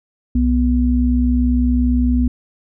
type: tone pair together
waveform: sine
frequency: 63.82 / 246.3 Hz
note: C2 / B3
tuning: -43 / -5 cents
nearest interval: octave + major seventh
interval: 2338 cents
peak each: -15 dBFS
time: 0.35-2.28 s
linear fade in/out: 5 ms
effects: none